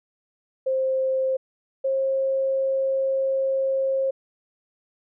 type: tone pair in turn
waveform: sine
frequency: 526 / 535.8 Hz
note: C5 / C5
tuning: +9 / +41 cents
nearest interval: unison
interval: 32 cents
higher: second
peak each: -20 dBFS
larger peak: neither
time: 0.66-1.37 / 1.84-4.11 s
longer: second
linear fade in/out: 10 ms
effects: none